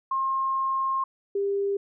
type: tone pair in turn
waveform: sine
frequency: 1068 / 398.9 Hz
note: C6 / G4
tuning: +35 / +30 cents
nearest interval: octave + perfect fourth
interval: 1705 cents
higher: first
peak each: -23 dBFS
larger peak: neither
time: 0.11-1.04 / 1.35-1.77 s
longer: first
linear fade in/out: 5 ms
effects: none